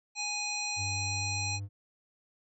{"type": "harmonic tone", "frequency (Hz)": 830.6, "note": "G#5", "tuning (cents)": 0, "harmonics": [1, 3, 5, 7, 9], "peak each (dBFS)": [-41, -36, -37, -39, -41], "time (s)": [0.15, 1.6], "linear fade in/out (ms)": 50}
{"type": "tone with pitch glide", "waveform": "triangle", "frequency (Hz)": [98.8, 99.89], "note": ["G2", "G2"], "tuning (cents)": [14, 33], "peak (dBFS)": -33, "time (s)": [0.76, 1.69], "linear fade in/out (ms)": 50, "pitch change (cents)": 19, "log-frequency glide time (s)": [1.09, 1.48]}
{"effects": []}